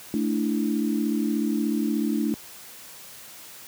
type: chord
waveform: sine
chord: A suspended fourth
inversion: none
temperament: just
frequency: 220 / 293.3 / 330 Hz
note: A3 / D4 / E4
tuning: 0 / -2 / +2 cents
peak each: -25 / -26 / -29 dBFS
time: 0.14-2.34 s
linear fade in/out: 0 ms
effects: white hiss -44 dBFS RMS until 3.67 s + high-pass 80 Hz 12 dB/octave